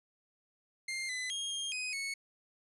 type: tone with pitch steps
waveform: sawtooth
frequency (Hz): 2109 / 2011 / 3247 / 3219 / 2506 / 2206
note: C7 / B6 / G#7 / G7 / D#7 / C#7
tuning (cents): +13 / +31 / -40 / +45 / +12 / -9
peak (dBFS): -32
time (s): 0.88-2.14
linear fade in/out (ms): 5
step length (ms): 210
effects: resampled to 24000 Hz